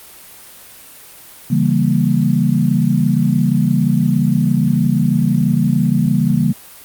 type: chord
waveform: sine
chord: C# diminished seventh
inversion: none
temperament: equal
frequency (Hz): 138.59 / 164.81 / 196 / 233.1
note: C#3 / E3 / G3 / Bb3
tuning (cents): 0 / 0 / 0 / 0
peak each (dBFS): -17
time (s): 1.5-6.53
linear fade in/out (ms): 10
effects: white hiss -39 dBFS RMS until 6.84 s + Opus 32 kbps